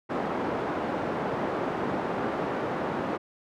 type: band-pass noise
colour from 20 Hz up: pink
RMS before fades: -30 dBFS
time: 0.09-3.18 s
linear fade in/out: 20 ms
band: 240 to 1100 Hz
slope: 12 dB/octave
effects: none